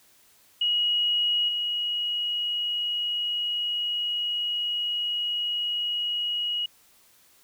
sine tone with level steps, 2900 Hz, F#7, 35 cents flat, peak -21 / -25 dBFS, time 0.61-6.66 s, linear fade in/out 5 ms, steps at 1.48 s, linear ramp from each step 10 ms, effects white hiss -59 dBFS RMS until 7.43 s

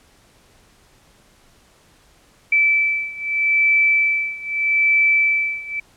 sine beating tone pair, 2318 / 2318.8 Hz, D7 / D7, -23 / -23 cents, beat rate 0.8 Hz, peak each -17 / -19 dBFS, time 2.52-5.8 s, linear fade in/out 5 ms, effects pink hiss -54 dBFS RMS until 5.96 s + low-pass 11000 Hz 12 dB/octave

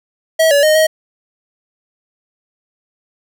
square tone with pitch steps, 644 / 570 / 618 / 631 Hz, E5 / C#5 / D#5 / D#5, -41 / +48 / -12 / +24 cents, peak -9 dBFS, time 0.39-0.87 s, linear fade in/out 10 ms, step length 120 ms, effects none

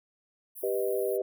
white high-pass noise, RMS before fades -43 dBFS, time 0.55-1.18 s, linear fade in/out 20 ms, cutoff 9700 Hz, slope 96 dB/octave
sine chord, G augmented, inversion none, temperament equal, 392 / 493.9 / 622.3 Hz, G4 / B4 / D#5, 0 / 0 / 0 cents, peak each -29 / -31 / -33 dBFS, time 0.63-1.22 s, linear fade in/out 5 ms
effects none

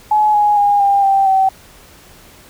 sine tone with pitch steps, 849 / 832 / 815.4 / 799 / 783 / 767.4 Hz, G#5 / G#5 / G#5 / G5 / G5 / G5, +38 / +3 / -32 / +33 / -2 / -37 cents, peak -9 dBFS, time 0.11-1.49 s, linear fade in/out 5 ms, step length 230 ms, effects pink hiss -43 dBFS RMS until 2.49 s

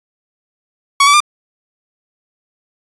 sawtooth tone with pitch steps, 1119 / 1151 / 1196 Hz, C#6 / D6 / D6, +16 / -35 / +31 cents, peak -3 dBFS, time 1-1.204 s, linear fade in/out 5 ms, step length 68 ms, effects resampled to 24000 Hz

